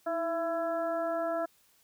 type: harmonic tone with a mistuned harmonic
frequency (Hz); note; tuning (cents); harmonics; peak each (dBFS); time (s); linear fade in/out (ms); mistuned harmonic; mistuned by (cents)
334.4; E4; +25; 1 / 2 / 3 / 4 / 5; -38 / -30 / -44 / -38 / -45; 0.06-1.46; 10; 1; -57
effects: white hiss -66 dBFS RMS until 1.83 s